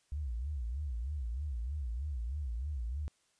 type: tone with vibrato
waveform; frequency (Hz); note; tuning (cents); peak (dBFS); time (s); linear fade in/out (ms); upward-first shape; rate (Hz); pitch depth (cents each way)
sine; 65.41; C2; 0; -34; 0.12-3.08; 0; sine; 3.2; 260
effects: white hiss -73 dBFS RMS until 3.39 s + resampled to 22050 Hz